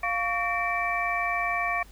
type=tone cluster; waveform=sine; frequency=701 / 1128 / 1825 / 2324 Hz; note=F5 / C#6 / A#6 / D7; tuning=+6 / +30 / -37 / -19 cents; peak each=-30 / -30 / -32 / -29 dBFS; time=0.03-1.83 s; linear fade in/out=5 ms; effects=added 50 Hz sine -47 dBFS peak until 1.91 s + pink hiss -55 dBFS RMS until 1.91 s